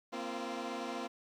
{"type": "chord", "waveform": "15% pulse", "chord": "Bb suspended second", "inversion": "none", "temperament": "equal with one note detuned", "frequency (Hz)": [233.1, 261.6, 343.2], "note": ["Bb3", "C4", "F4"], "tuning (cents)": [0, 0, -30], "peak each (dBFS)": [-36, -35, -36], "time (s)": [0.12, 1.08], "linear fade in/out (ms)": 20, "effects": ["low-pass 6000 Hz 12 dB/octave", "11-bit"]}